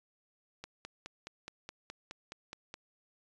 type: click train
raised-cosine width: 0.2 ms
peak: -26 dBFS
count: 11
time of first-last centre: 0.64-2.741 s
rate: 4.76 Hz
effects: resampled to 24000 Hz